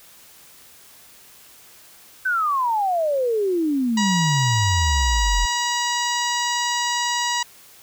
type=exponential sweep; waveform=sine; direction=down; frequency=1552 to 40 Hz; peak=-18 dBFS; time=2.25-5.46 s; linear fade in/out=10 ms
type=harmonic tone; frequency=962 Hz; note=B5; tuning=46 cents flat; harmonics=1 / 2 / 3 / 4 / 5 / 6 / 7 / 8; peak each=-24 / -27 / -29 / -30 / -31 / -32 / -32 / -33 dBFS; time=3.97-7.43 s; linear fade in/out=5 ms
effects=white hiss -48 dBFS RMS until 7.82 s